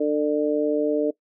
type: harmonic tone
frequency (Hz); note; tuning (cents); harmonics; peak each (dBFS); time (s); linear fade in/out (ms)
149.3; D3; +29; 2 / 3 / 4; -23 / -22 / -25; 0-1.11; 10
effects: noise-tail reverb RT60 0.1 s tail -20 dB re dry